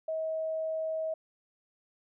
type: tone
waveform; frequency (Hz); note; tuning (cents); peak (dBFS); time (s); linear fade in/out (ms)
sine; 638; D#5; +43; -30; 0.08-1.14; 5
effects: none